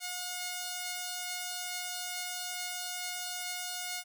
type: tone pair together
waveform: 5% pulse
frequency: 721.1 / 2161 Hz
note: F#5 / C#7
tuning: -45 / -45 cents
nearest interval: octave + perfect fifth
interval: 1900 cents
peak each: -25 / -34 dBFS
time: 0-4.04 s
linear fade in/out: 50 ms
effects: none